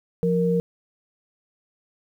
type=tone pair together; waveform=sine; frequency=174.63 / 466.2 Hz; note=F3 / A#4; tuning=0 / 0 cents; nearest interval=octave + perfect fourth; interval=1700 cents; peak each=-21 dBFS; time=0.23-0.6 s; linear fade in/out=0 ms; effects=9-bit